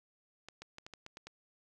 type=clicks; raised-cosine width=0.2 ms; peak=-30 dBFS; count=8; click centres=0.486 / 0.62 / 0.784 / 0.865 / 0.937 / 1.064 / 1.171 / 1.27 s; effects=none